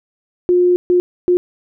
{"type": "tone bursts at uneven times", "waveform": "sine", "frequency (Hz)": 357, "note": "F4", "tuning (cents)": 38, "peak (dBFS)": -9, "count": 3, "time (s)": [[0.49, 0.76], [0.9, 1], [1.28, 1.37]], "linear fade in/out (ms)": 0, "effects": []}